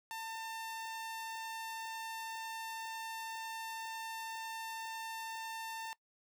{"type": "tone", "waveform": "sawtooth", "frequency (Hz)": 898, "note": "A5", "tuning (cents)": 35, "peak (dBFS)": -37, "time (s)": [0.11, 5.93], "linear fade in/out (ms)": 0, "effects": ["noise-tail reverb RT60 0.1 s tail -21 dB re dry"]}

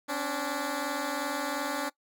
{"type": "tone pair together", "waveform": "10% pulse", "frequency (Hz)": [266.6, 289.4], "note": ["C4", "D4"], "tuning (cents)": [33, -25], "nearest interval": "minor second", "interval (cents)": 142, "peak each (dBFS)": [-27, -23], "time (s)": [0.08, 1.9], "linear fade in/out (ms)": 20, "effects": ["noise-tail reverb RT60 0.1 s tail -21 dB re dry"]}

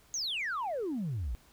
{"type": "exponential sweep", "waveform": "sine", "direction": "down", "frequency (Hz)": [6690, 51.91], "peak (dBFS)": -30, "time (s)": [0.14, 1.35], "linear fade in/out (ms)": 0, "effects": ["tanh soft clip ceiling -29 dBFS", "pink hiss -62 dBFS RMS until 1.52 s"]}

